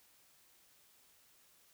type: silence
effects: white hiss -67 dBFS RMS until 1.73 s